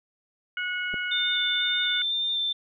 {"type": "harmonic tone", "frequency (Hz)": 730, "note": "F#5", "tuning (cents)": -24, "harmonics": [2, 3, 4], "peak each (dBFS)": [-29, -33, -35], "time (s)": [0.57, 2.02], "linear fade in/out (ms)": 2}
{"type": "clicks", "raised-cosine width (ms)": 2, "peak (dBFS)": [-30, -23], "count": 2, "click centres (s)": [0.937, 0.942]}
{"type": "tone with vibrato", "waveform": "sine", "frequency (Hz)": 3580, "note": "A7", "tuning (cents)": 29, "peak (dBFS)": -24, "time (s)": [1.11, 2.53], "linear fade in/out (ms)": 10, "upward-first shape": "square", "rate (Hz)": 2, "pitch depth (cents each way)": 11}
{"effects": []}